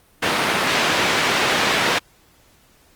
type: band-pass noise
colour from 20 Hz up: white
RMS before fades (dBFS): -19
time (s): 0.22-1.99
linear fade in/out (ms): 10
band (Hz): 140 to 2800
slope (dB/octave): 12
effects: pink hiss -55 dBFS RMS until 2.95 s + Opus 32 kbps